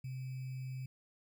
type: tone with sample-and-hold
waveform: sine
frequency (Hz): 130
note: C3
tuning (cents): -11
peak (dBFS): -39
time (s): 0.04-0.86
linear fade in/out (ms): 5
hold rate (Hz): 2450
effects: none